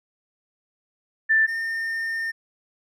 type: tone pair in turn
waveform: sine / triangle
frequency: 1772 / 1815.5 Hz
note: A6 / A#6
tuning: +12 / -46 cents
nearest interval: unison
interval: 42 cents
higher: second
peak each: -15 / -23 dBFS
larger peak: first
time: 1.29-1.47 / 1.47-2.32 s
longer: second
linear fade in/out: 20 ms
effects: none